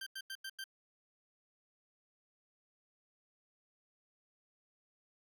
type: tone bursts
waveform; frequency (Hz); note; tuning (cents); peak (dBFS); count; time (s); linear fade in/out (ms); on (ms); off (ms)
20% pulse; 1568; G6; 0; -37; 5; 0.01-0.641; 5; 55; 89
effects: none